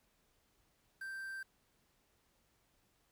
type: tone with quantisation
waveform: triangle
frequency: 1568 Hz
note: G6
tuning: in tune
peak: -40 dBFS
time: 1.01-1.43 s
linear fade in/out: 5 ms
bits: 10
effects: pink hiss -75 dBFS RMS until 3.11 s